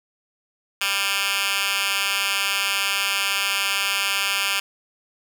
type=tone with high-pass filter; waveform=10% pulse; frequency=197.7 Hz; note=G3; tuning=15 cents sharp; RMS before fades=-23 dBFS; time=0.81-4.6 s; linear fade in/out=5 ms; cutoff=2100 Hz; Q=2.3; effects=7-bit